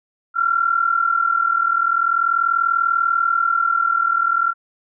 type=tone pair together; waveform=sine; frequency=1350 / 1390.4 Hz; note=E6 / F6; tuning=+41 / -8 cents; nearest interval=minor second; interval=51 cents; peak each=-18 dBFS; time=0.34-4.54 s; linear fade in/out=50 ms; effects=none